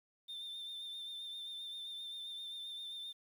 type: tone with vibrato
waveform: sine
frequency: 3590 Hz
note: A7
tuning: 34 cents sharp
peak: -40 dBFS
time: 0.28-3.13 s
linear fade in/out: 20 ms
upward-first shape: sine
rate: 7.6 Hz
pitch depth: 30 cents each way
effects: tanh soft clip ceiling -42 dBFS + 11-bit